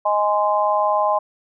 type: chord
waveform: sine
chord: Ab major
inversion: second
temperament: just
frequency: 623 / 830.6 / 1038.3 Hz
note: Eb5 / Ab5 / C6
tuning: +2 / 0 / -14 cents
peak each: -20 dBFS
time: 0.05-1.19 s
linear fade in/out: 10 ms
effects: none